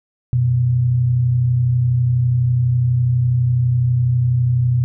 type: tone pair together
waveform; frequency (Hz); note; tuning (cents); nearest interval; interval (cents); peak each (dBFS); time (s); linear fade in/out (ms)
sine; 91.81 / 123.9; F#2 / B2; -13 / +6; perfect fourth; 519; -24 / -13; 0.33-4.84; 0
effects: none